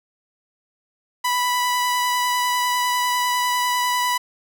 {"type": "tone with vibrato", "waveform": "sawtooth", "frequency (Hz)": 987.8, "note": "B5", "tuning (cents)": 0, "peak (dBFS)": -15, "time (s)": [1.24, 4.18], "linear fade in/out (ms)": 10, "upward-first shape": "sine", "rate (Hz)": 10, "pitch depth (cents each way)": 11, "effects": []}